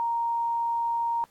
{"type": "tone", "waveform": "sine", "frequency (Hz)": 932.3, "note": "A#5", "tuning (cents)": 0, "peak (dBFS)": -24, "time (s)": [0, 1.24], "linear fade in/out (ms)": 0, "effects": ["pink hiss -62 dBFS RMS until 1.3 s", "AAC 64 kbps"]}